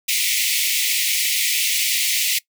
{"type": "high-pass noise", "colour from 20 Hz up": "pink", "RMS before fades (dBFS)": -20, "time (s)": [0.08, 2.39], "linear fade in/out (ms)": 10, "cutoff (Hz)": 2000, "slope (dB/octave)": 96, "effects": ["noise-tail reverb RT60 0.1 s tail -21 dB re dry"]}